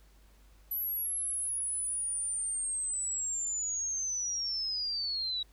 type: linear sweep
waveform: sine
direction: down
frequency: 11840 to 3854 Hz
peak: -31 dBFS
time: 0.71-5.43 s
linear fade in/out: 5 ms
effects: added 50 Hz sine -57 dBFS peak until 5.52 s + pink hiss -66 dBFS RMS until 5.52 s